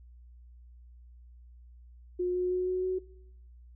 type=tone with pitch steps; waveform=sine; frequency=359.5 / 362.4 / 365.4 / 368.3 / 371.3 Hz; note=F#4 / F#4 / F#4 / F#4 / F#4; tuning=-50 / -36 / -22 / -8 / +6 cents; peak=-27 dBFS; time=2.19-2.99 s; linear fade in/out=10 ms; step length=160 ms; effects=noise-tail reverb RT60 0.9 s tail -22 dB re dry + added 60 Hz sine -50 dBFS peak until 3.75 s